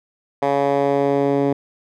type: tone with band-pass filter sweep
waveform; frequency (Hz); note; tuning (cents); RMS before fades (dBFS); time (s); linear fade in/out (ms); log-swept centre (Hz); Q
10% pulse; 140.4; C#3; +22; -18; 0.42-1.53; 5; 710 to 320; 1.2
effects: none

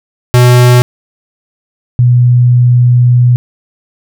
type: tone pair in turn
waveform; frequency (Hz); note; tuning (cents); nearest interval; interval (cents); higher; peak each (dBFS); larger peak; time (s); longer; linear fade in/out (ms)
square / sine; 123.47 / 122.79; B2 / B2; 0 / -10; unison; 10; first; -3; neither; 0.34-0.82 / 1.99-3.36; second; 0
effects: none

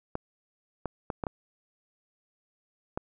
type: clicks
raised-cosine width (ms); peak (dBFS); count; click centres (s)
1; -17; 6; 0.154 / 0.857 / 1.102 / 1.238 / 1.268 / 2.975
effects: none

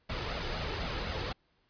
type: noise with flanger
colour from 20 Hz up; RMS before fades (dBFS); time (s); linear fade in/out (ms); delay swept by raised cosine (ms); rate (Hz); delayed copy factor
pink; -35; 0.09-1.33; 10; 1.4 to 2.34; 4; +0.5
effects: pink hiss -72 dBFS RMS until 1.69 s + resampled to 11025 Hz

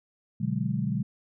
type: chord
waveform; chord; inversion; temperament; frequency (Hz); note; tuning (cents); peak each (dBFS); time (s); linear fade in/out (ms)
sine; G# half-diminished seventh; first; equal; 123.47 / 146.83 / 185 / 207.7; B2 / D3 / F#3 / G#3; 0 / 0 / 0 / 0; -31; 0.4-1.03; 10
effects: none

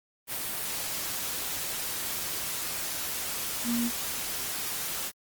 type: tone in noise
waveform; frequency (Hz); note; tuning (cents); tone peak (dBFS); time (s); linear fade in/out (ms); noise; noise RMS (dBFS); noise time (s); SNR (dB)
sine; 236.7; A#3; +27; -26; 3.64-3.91; 50; white; -33; 0.27-5.12; +4
effects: Opus 32 kbps

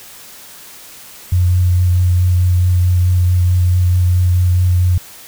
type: tone with vibrato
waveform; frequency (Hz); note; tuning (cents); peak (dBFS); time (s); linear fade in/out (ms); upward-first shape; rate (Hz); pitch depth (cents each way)
sine; 89.8; F2; +49; -9; 1.32-4.98; 5; sine; 4.6; 15
effects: white hiss -37 dBFS RMS until 5.27 s

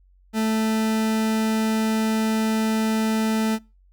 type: tone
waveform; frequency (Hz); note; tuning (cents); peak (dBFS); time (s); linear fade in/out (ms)
40% pulse; 220; A3; 0; -19; 0.33-3.59; 50
effects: noise-tail reverb RT60 0.3 s tail -26 dB re dry + added 46 Hz sine -53 dBFS peak until 3.92 s

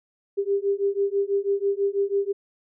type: beating tone pair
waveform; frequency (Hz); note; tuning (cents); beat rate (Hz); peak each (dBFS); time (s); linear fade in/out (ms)
sine; 395.6 / 401.7; G4 / G4; +16 / +42; 6.1; -24; 0.37-2.33; 20
effects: none

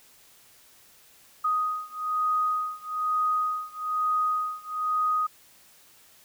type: beating tone pair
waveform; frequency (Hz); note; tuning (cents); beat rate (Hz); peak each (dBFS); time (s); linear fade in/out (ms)
sine; 1247 / 1248.1; D#6 / D#6; +3 / +5; 1.1; -27 / -28; 1.44-5.27; 10
effects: white hiss -56 dBFS RMS until 6.24 s

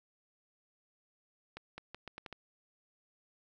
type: accelerating click train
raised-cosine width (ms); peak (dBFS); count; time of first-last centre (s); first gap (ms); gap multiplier
0.3; -28; 7; 1.57-2.327; 210; 0.79
effects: none

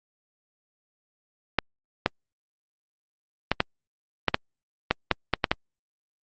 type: clicks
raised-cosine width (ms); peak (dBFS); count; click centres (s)
0.3; -3; 11; 1.587 / 2.061 / 3.516 / 3.604 / 4.283 / 4.344 / 4.91 / 5.113 / 5.337 / 5.442 / 5.515
effects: low-pass 5000 Hz 12 dB/octave + Opus 48 kbps

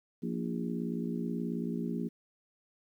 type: harmonic tone with a mistuned harmonic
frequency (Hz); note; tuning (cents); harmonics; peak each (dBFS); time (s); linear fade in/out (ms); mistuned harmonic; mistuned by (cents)
58.5; A#1; +7; 3 / 4 / 5 / 6 / 7; -36 / -35 / -42 / -42 / -43; 0.22-2.09; 20; 6; -42
effects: 11-bit

